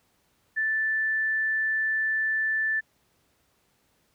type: tone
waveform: sine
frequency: 1760 Hz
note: A6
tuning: in tune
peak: -23 dBFS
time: 0.56-2.81 s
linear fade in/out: 20 ms
effects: pink hiss -68 dBFS RMS until 4.14 s + high-pass 60 Hz 12 dB/octave